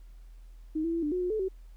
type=tone with pitch steps; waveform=sine; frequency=312.4 / 332.4 / 334.9 / 296.8 / 363.1 / 359.2 / 433.9 / 378.8 Hz; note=D#4 / E4 / E4 / D4 / F#4 / F4 / A4 / F#4; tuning=+7 / +15 / +27 / +18 / -33 / +49 / -24 / +41 cents; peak=-27 dBFS; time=0.75-1.486 s; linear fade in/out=10 ms; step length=92 ms; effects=added 41 Hz sine -46 dBFS peak until 1.76 s + pink hiss -69 dBFS RMS until 1.76 s